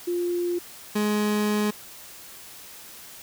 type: tone pair in turn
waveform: sine / 30% pulse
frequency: 350.3 / 209.7 Hz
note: F4 / G#3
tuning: +5 / +17 cents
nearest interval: major sixth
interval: 888 cents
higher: first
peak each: -23 / -19 dBFS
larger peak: second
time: 0.07-0.59 / 0.95-1.71 s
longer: second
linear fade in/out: 10 ms
effects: white hiss -44 dBFS RMS until 3.22 s